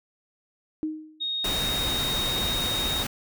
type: tone with exponential decay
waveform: sine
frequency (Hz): 311.1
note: D#4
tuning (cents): 0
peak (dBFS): -23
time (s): 0.83-1.29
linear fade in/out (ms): 0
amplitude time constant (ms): 100
type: tone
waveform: sine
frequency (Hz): 3729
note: A#7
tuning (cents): 0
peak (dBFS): -26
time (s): 1.2-3.04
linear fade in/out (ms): 20
type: noise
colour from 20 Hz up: pink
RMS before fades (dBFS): -30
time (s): 1.44-3.07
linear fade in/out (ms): 5
effects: none